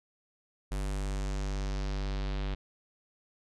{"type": "tone with low-pass filter sweep", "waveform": "square", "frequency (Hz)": 49, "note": "G1", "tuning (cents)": 0, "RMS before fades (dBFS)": -33, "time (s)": [0.71, 2.55], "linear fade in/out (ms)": 10, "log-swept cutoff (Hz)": [10000, 3600], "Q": 1.9, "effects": []}